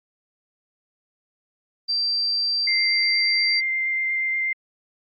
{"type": "tone", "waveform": "sine", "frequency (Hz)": 4699, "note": "D8", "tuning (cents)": 0, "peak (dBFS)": -20, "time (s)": [1.88, 3.61], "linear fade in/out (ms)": 20}
{"type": "tone with vibrato", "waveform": "sine", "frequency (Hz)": 2093, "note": "C7", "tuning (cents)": 0, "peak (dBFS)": -21, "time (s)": [2.67, 4.53], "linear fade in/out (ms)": 5, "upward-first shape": "sine", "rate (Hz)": 8.4, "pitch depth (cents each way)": 8}
{"effects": ["Opus 32 kbps"]}